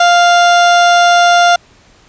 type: tone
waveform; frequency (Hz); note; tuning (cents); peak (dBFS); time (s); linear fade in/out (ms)
30% pulse; 698.5; F5; 0; -3; 0-1.56; 5
effects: pink hiss -46 dBFS RMS until 2.08 s + resampled to 16000 Hz